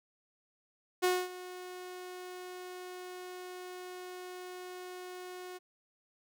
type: tone with ADSR envelope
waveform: sawtooth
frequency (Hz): 363.8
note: F#4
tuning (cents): -29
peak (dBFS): -21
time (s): 1.02-5.59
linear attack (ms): 22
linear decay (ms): 240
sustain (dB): -18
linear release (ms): 25
effects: none